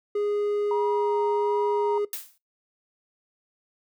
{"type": "tone", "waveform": "triangle", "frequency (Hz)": 413.1, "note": "G#4", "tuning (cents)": -9, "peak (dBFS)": -21, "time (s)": [0.15, 2.05], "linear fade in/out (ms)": 5}
{"type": "tone with vibrato", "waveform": "sine", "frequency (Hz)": 950, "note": "A#5", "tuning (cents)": 33, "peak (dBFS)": -26, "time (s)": [0.71, 1.98], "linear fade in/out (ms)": 2, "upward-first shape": "sine", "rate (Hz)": 1.4, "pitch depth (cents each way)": 23}
{"type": "noise with exponential decay", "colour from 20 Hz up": "blue", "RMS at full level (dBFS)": -29, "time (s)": [2.13, 2.38], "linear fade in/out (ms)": 2, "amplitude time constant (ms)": 54}
{"effects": ["noise-tail reverb RT60 0.2 s tail -21 dB re dry"]}